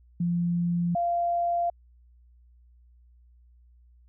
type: tone pair in turn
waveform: sine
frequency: 172.9 / 691.6 Hz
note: F3 / F5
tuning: -17 / -17 cents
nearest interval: 2 octaves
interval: 2400 cents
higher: second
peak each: -23 dBFS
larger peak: neither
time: 0.2-0.95 / 0.95-1.7 s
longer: neither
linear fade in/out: 5 ms
effects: added 60 Hz sine -54 dBFS peak until 4.08 s